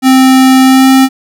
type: tone with pitch glide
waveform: square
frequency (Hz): 261.6 to 264.5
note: C4 to C4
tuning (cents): 0 to +19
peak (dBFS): -3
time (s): 0.02-1.09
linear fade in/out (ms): 50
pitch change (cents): +19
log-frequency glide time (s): 0.62-0.89
effects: none